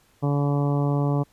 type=harmonic tone; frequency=143.1 Hz; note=D3; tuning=45 cents flat; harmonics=1 / 2 / 3 / 4 / 5 / 6 / 7 / 8; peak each=-21 / -27 / -31 / -33 / -35 / -37 / -38 / -39 dBFS; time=0.22-1.24 s; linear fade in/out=20 ms; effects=pink hiss -61 dBFS RMS until 1.32 s + resampled to 32000 Hz